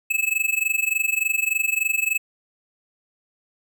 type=tone with amplitude modulation; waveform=square; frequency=2600 Hz; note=E7; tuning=24 cents flat; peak=-17 dBFS; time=0.1-2.18 s; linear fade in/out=10 ms; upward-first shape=sine; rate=23.4 Hz; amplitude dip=90%; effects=none